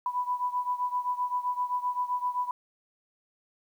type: beating tone pair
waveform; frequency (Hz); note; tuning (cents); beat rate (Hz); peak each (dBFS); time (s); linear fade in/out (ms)
sine; 987.8 / 995.5; B5 / B5; 0 / +14; 7.7; -29 / -32; 0.06-2.51; 2
effects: 10-bit